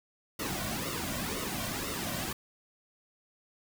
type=noise with flanger; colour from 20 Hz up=pink; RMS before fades=-35 dBFS; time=0.39-2.33 s; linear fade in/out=5 ms; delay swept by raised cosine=1.2 to 2.4 ms; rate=2 Hz; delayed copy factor=-0.75; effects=none